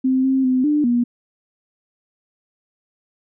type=tone with pitch steps; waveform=sine; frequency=260.5 / 265.3 / 256.4 / 297.6 / 240.6 Hz; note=C4 / C4 / C4 / D4 / B3; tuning=-7 / +24 / -35 / +23 / -45 cents; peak=-14 dBFS; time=0.04-1.04 s; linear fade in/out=10 ms; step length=200 ms; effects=none